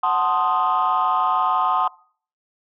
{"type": "chord", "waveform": "sine", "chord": "F# diminished seventh", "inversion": "none", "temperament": "equal", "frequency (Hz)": [740, 880, 1046.5, 1244.5], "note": ["F#5", "A5", "C6", "Eb6"], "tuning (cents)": [0, 0, 0, 0], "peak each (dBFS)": [-22, -23, -20, -21], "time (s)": [0.03, 1.88], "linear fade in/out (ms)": 5, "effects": ["noise-tail reverb RT60 0.5 s tail -23 dB re dry", "tanh soft clip ceiling -11 dBFS"]}